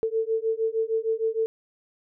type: beating tone pair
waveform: sine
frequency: 443.4 / 449.9 Hz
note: A4 / A4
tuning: +13 / +39 cents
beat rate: 6.5 Hz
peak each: -26 dBFS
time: 0.03-1.46 s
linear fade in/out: 0 ms
effects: none